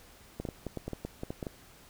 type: clicks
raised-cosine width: 2 ms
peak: -22 dBFS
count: 12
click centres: 0.4 / 0.452 / 0.488 / 0.667 / 0.773 / 0.88 / 0.933 / 1.05 / 1.234 / 1.305 / 1.428 / 1.468 s
effects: pink hiss -56 dBFS RMS until 1.89 s